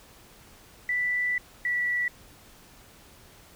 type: tone pair in turn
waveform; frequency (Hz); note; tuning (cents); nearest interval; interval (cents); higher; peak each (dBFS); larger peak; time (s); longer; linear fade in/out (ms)
sine; 1975.5 / 1952.8; B6 / B6; 0 / -20; unison; 20; first; -24; neither; 0.89-1.38 / 1.65-2.08; first; 2
effects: pink hiss -53 dBFS RMS until 3.55 s